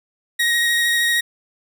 30% pulse tone with vibrato, 1883 Hz, A#6, 17 cents sharp, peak -13 dBFS, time 0.39-1.21 s, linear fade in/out 10 ms, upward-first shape square, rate 13 Hz, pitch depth 10 cents each way, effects none

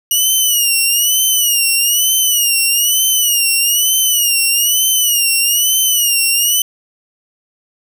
10% pulse tone with vibrato, 2900 Hz, F#7, 35 cents flat, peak -3 dBFS, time 0.11-6.62 s, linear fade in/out 2 ms, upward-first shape sine, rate 1.1 Hz, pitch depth 100 cents each way, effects none

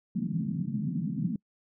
pink band-pass noise, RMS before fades -31 dBFS, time 0.15-1.36 s, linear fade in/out 2 ms, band 150 to 240 Hz, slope 48 dB/octave, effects noise-tail reverb RT60 0.1 s tail -26 dB re dry

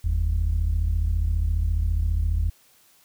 sine tone pair together, 45.32 / 80 Hz, F#1 / D#2, -35 / +49 cents, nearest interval minor seventh, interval 984 cents, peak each -21 dBFS, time 0.04-2.5 s, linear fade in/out 10 ms, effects tanh soft clip ceiling -16 dBFS + white hiss -58 dBFS RMS until 3.04 s

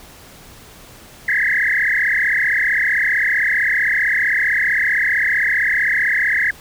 sine tone with frequency modulation, 1864.7 Hz, A#6, in tune, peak -14 dBFS, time 1.28-6.51 s, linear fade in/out 5 ms, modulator 35.5 Hz, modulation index 6.6, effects pink hiss -42 dBFS RMS until 6.6 s

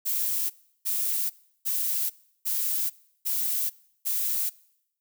violet noise bursts, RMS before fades -27 dBFS, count 6, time 0.05-4.5 s, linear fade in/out 20 ms, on 450 ms, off 350 ms, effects noise-tail reverb RT60 0.8 s tail -23 dB re dry

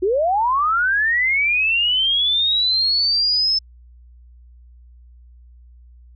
sine linear sweep, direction up, 347.5 to 5274 Hz, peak -15 dBFS, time 0.02-3.59 s, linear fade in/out 10 ms, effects added 60 Hz sine -43 dBFS peak until 6.15 s

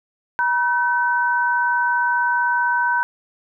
sine tone pair together, 961.3 / 1526 Hz, B5 / G6, -47 / -47 cents, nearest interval minor sixth, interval 800 cents, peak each -19 / -19 dBFS, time 0.39-3.03 s, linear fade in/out 0 ms, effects none

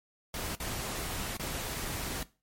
pink noise with dropouts, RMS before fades -36 dBFS, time 0.34-2.23 s, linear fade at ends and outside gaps 2 ms, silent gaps 0.553-0.601 / 1.369-1.396 s, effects noise-tail reverb RT60 0.3 s tail -18 dB re dry + MP3 64 kbps

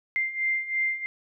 sine beating tone pair, 2093 / 2096 Hz, C7 / C7, 0 / +2 cents, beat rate 3 Hz, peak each -30 / -26 dBFS, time 0.16-1.06 s, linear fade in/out 0 ms, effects none

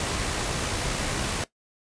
pink noise with amplitude modulation, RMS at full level -27 dBFS, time 0-1.44 s, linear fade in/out 2 ms, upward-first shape sine, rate 61.3 Hz, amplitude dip 25%, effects noise-tail reverb RT60 0.1 s tail -17 dB re dry + resampled to 22050 Hz

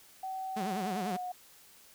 sine tone with pitch glide, 760 to 726.9 Hz, F#5 to F#5, +46 to -31 cents, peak -35 dBFS, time 0.23-1.32 s, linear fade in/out 5 ms, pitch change -77 cents, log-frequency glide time 0.59-1.11 s
sawtooth tone with vibrato, 198 Hz, G3, 18 cents sharp, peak -30 dBFS, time 0.56-1.17 s, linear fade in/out 10 ms, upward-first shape sine, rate 10 Hz, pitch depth 180 cents each way
effects white hiss -58 dBFS RMS until 1.94 s

